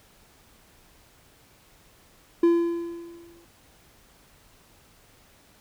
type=tone with exponential decay; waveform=triangle; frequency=340 Hz; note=F4; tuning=46 cents flat; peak=-12 dBFS; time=2.43-3.45 s; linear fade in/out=5 ms; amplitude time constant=220 ms; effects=pink hiss -57 dBFS RMS until 5.6 s